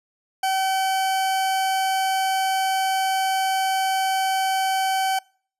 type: tone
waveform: 40% pulse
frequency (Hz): 765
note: G5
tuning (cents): -42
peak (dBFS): -19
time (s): 0.43-5.19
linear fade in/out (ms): 5
effects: noise-tail reverb RT60 0.5 s tail -26 dB re dry + resampled to 32000 Hz